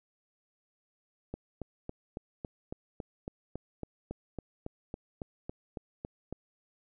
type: click train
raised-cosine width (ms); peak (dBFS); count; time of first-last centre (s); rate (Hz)
2; -24; 19; 1.34-6.326; 3.61
effects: none